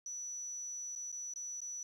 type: tone with dropouts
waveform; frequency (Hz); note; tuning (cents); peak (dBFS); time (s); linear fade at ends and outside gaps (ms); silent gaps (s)
sine; 5920; F#8; 0; -40; 0.06-1.83; 2; 0.953-0.959 / 1.118-1.125 / 1.338-1.359 / 1.605-1.616
effects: 11-bit